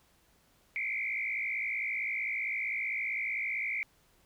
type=tone with frequency modulation; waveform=sine; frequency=2212 Hz; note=C#7; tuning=4 cents flat; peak=-31 dBFS; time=0.76-3.83 s; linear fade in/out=0 ms; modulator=55.5 Hz; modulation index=2.8; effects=pink hiss -67 dBFS RMS until 4.25 s